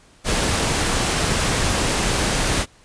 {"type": "noise", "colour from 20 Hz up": "pink", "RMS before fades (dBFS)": -20, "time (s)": [0.24, 2.66], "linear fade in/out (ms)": 50, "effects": ["pink hiss -52 dBFS RMS until 2.84 s", "resampled to 22050 Hz"]}